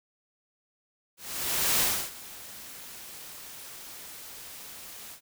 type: noise with ADSR envelope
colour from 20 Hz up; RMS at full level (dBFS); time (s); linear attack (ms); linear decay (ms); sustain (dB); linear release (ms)
white; -24; 1.17-5.21; 630; 300; -20; 87
effects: none